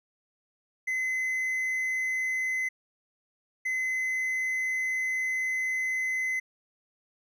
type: tone bursts at uneven times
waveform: triangle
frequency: 2041 Hz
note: C7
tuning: 44 cents flat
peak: -25 dBFS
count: 2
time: 0.87-2.69 / 3.65-6.4 s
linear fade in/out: 10 ms
effects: none